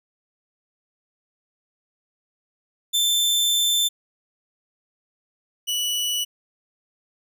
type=tone pair in turn; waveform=sawtooth; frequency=3546 / 2951 Hz; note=A7 / F#7; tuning=+13 / -5 cents; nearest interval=minor third; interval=318 cents; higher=first; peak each=-15 / -19 dBFS; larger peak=first; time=2.93-3.89 / 5.67-6.25 s; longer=first; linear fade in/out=20 ms; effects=none